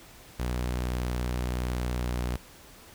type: tone with pitch glide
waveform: sawtooth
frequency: 61.4 to 60.91 Hz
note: B1 to B1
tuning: -9 to -23 cents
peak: -24 dBFS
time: 0.39-2.37 s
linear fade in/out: 10 ms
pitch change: -14 cents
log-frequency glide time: 1.94-2.02 s
effects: pink hiss -51 dBFS RMS until 2.94 s